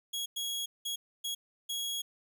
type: tone bursts at uneven times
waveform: sawtooth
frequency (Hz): 3319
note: G#7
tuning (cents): -2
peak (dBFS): -30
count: 5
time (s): 0.13-0.26 / 0.36-0.66 / 0.85-0.96 / 1.24-1.35 / 1.69-2.02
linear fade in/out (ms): 10
effects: none